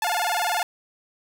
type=tone with vibrato; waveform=sawtooth; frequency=787 Hz; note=G5; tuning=7 cents sharp; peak=-18 dBFS; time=0.02-0.63 s; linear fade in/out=2 ms; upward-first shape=square; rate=20 Hz; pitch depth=180 cents each way; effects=9-bit